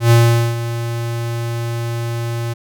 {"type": "tone with ADSR envelope", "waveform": "square", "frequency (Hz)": 117.1, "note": "A#2", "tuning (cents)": 8, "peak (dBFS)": -7, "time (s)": [0, 2.54], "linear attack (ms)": 110, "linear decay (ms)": 440, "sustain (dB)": -13, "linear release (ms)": 15, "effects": []}